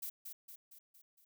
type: noise with echo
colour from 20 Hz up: violet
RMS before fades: -42 dBFS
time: 0.02-0.1 s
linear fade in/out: 10 ms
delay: 230 ms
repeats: 5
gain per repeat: -5 dB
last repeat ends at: 1.25 s
effects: none